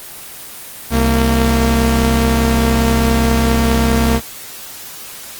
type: tone pair together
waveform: sawtooth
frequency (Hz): 64.83 / 229.3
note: C2 / A#3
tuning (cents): -15 / -28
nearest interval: octave + minor seventh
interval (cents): 2187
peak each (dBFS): -10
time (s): 0.9-4.21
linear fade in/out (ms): 50
effects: white hiss -32 dBFS RMS until 5.39 s + Opus 24 kbps